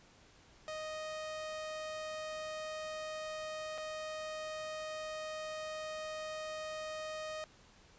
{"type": "tone with dropouts", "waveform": "sawtooth", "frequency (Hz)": 622.3, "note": "D#5", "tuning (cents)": 0, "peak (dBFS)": -36, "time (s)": [0.68, 7.44], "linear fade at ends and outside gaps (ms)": 0, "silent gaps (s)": [3.778, 3.782], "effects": ["pink hiss -62 dBFS RMS until 7.98 s", "resampled to 16000 Hz"]}